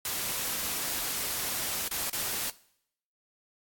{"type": "noise with dropouts", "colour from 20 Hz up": "white", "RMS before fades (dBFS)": -32, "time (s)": [0.05, 2.5], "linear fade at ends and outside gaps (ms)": 2, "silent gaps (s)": [[1.881, 1.911], [2.098, 2.13]], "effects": ["noise-tail reverb RT60 0.7 s tail -20 dB re dry", "AAC 64 kbps"]}